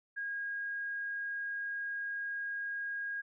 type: tone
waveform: sine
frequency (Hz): 1633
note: G#6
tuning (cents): -30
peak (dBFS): -35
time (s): 0.16-3.22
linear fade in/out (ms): 20
effects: none